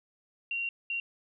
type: tone bursts at uneven times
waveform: sine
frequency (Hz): 2756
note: F7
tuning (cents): -24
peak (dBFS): -30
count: 2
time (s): 0.51-0.69 / 0.9-1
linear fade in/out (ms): 2
effects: none